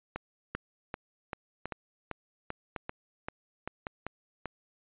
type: two click trains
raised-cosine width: 0.5 ms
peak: -20 / -20 dBFS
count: 12 / 4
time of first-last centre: 0.16-4.457 / 0.55-3.869 s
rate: 2.56 / 0.904 Hz
effects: resampled to 8000 Hz

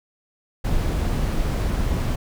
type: noise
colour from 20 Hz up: brown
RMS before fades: -22 dBFS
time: 0.64-2.16 s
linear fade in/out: 10 ms
effects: none

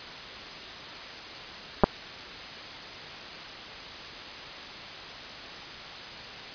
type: clicks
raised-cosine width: 1 ms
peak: -3 dBFS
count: 2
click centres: 1.836 / 1.841 s
effects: white hiss -40 dBFS RMS until 6.54 s + resampled to 11025 Hz

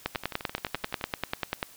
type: two click trains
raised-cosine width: 0.3 ms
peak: -20 / -11 dBFS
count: 11 / 17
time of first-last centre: 0.15-1.012 / 0.06-1.629 s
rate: 11.6 / 10.2 Hz
effects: white hiss -52 dBFS RMS until 1.76 s

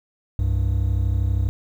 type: tone pair together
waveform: triangle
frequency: 65.41 / 98 Hz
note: C2 / G2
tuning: 0 / 0 cents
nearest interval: perfect fifth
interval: 700 cents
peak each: -19 dBFS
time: 0.39-1.49 s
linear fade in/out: 0 ms
effects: 9-bit

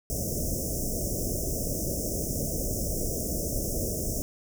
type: band-stop noise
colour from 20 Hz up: pink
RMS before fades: -30 dBFS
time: 0.1-4.22 s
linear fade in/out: 0 ms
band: 670 to 5400 Hz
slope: 96 dB/octave
effects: none

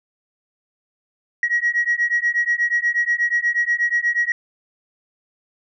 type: beating tone pair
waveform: sine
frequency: 1900 / 1908.3 Hz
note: A#6 / A#6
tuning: +33 / +40 cents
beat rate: 8.3 Hz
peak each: -19 dBFS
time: 1.43-4.32 s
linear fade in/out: 2 ms
effects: tanh soft clip ceiling -11 dBFS

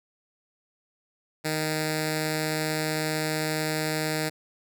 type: tone with notch filter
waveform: 5% pulse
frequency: 155.56 Hz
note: D#3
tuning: in tune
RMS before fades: -28 dBFS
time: 1.44-4.3 s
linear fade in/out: 20 ms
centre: 1100 Hz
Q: 1
effects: none

